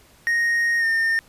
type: tone with pitch glide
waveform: triangle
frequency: 1864.7 to 1816.9 Hz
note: A#6 to A#6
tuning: 0 to -45 cents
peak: -16 dBFS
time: 0.27-1.19 s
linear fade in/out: 0 ms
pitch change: -45 cents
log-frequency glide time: 0.79-0.85 s
effects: pink hiss -53 dBFS RMS until 1.28 s + resampled to 32000 Hz